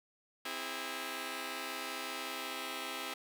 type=chord; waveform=5% pulse; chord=C augmented; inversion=none; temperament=just; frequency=261.6 / 327 / 408.8 Hz; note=C4 / E4 / G#4; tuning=0 / -14 / -27 cents; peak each=-32 dBFS; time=0.45-3.14 s; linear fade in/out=5 ms; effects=none